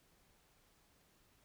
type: silence
effects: pink hiss -71 dBFS RMS until 1.44 s